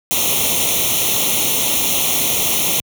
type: noise with comb filter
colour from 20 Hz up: white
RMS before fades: -17 dBFS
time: 0.11-2.8 s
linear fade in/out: 0 ms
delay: 0.31 ms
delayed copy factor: +0.9
effects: high-pass 80 Hz 12 dB/octave